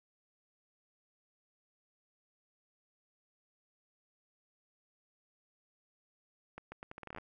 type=accelerating click train; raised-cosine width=0.5 ms; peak=-30 dBFS; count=13; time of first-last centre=6.58-7.184 s; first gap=140 ms; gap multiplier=0.78; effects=none